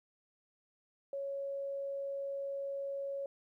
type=tone; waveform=sine; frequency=554.4 Hz; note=C#5; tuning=in tune; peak=-36 dBFS; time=1.13-3.26 s; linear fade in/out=2 ms; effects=13-bit